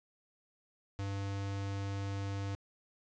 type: tone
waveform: square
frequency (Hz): 99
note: G2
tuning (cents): +18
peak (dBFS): -36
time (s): 0.99-2.55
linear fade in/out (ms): 0
effects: resampled to 16000 Hz + 12-bit